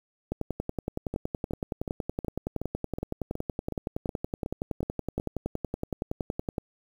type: two click trains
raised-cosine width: 2 ms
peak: -16 / -19 dBFS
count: 68 / 12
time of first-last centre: 0.32-6.582 / 1.14-5.199 s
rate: 10.7 / 2.71 Hz
effects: 8-bit